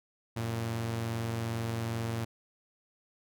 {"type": "tone pair together", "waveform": "sawtooth", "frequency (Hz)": [92.5, 114.97], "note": ["F#2", "A#2"], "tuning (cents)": [0, -23], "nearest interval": "major third", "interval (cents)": 377, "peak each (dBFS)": [-38, -28], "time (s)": [0.36, 2.25], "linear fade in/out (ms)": 10, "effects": []}